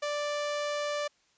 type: tone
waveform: sawtooth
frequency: 587.3 Hz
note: D5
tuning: in tune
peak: -26 dBFS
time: 0.02-1.08 s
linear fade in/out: 10 ms
effects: white hiss -68 dBFS RMS until 1.37 s + resampled to 16000 Hz